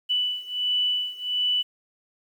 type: beating tone pair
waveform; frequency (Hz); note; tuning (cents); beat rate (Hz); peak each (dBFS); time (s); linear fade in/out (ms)
sine; 2973 / 2974.4; F#7 / F#7; +8 / +8; 1.4; -25 / -27; 0.09-1.63; 20
effects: 9-bit